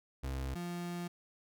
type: tone pair in turn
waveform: 35% pulse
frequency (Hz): 66.3 / 174.46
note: C2 / F3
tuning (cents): +23 / -2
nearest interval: octave + perfect fourth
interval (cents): 1675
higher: second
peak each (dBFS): -34 / -36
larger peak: first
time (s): 0.23-0.55 / 0.55-1.08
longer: second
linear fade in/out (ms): 10
effects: none